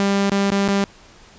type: tone with dropouts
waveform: sawtooth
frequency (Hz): 198.6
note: G3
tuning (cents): +23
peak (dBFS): -12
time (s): 0-0.84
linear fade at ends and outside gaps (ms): 0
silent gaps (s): 0.297-0.318 / 0.503-0.518 / 0.679-0.687
effects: pink hiss -47 dBFS RMS until 1.38 s + resampled to 16000 Hz